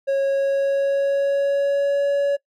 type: tone with pitch glide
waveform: triangle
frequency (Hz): 548 to 564.7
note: C#5 to C#5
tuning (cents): -20 to +32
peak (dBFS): -15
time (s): 0.07-2.37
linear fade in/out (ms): 20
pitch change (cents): +52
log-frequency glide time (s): 0.21-2.05
effects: noise-tail reverb RT60 0.1 s tail -22 dB re dry